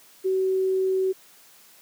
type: tone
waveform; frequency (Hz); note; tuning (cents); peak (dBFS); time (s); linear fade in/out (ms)
sine; 378.3; F#4; +38; -20; 0.24-1.13; 20
effects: white hiss -53 dBFS RMS until 1.81 s + high-pass 150 Hz 12 dB/octave